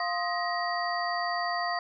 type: tone cluster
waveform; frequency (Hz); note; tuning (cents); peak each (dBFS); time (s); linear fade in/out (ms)
sine; 700 / 1052 / 1251 / 1896 / 4639; F5 / C6 / D#6 / A#6 / D8; +4 / +9 / +9 / +29 / -22; -31 / -34 / -36 / -34 / -37; 0-1.79; 2
effects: none